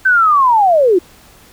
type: linear sweep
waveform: sine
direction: down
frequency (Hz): 1557 to 331.9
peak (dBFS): -7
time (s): 0.05-0.99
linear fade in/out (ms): 10
effects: pink hiss -44 dBFS RMS until 1.52 s